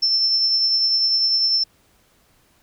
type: tone with tremolo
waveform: sine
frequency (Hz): 5340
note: E8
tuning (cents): +22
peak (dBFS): -14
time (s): 0.02-1.64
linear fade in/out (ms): 10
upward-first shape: triangle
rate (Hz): 10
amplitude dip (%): 35
effects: pink hiss -59 dBFS RMS until 2.62 s